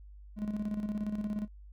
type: tone with tremolo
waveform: triangle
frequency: 210 Hz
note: G#3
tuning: 19 cents sharp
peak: -28 dBFS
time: 0.36-1.48 s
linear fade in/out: 50 ms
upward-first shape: square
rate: 17 Hz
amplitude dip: 55%
effects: added 50 Hz sine -48 dBFS peak until 1.72 s